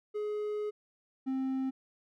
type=tone pair in turn; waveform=triangle; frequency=420.3 / 264 Hz; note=G#4 / C4; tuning=+21 / +16 cents; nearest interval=minor sixth; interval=805 cents; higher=first; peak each=-30 / -28 dBFS; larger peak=second; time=0.14-0.71 / 1.26-1.71 s; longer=first; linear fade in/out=20 ms; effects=none